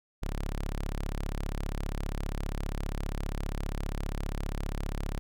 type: tone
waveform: sawtooth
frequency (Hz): 35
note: C#1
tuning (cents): +18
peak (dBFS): -27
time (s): 0.22-5.19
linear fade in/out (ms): 0
effects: none